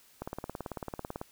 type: click train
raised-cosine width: 1 ms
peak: -22 dBFS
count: 19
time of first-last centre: 0.22-1.214 s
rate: 18.1 Hz
effects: white hiss -61 dBFS RMS until 1.31 s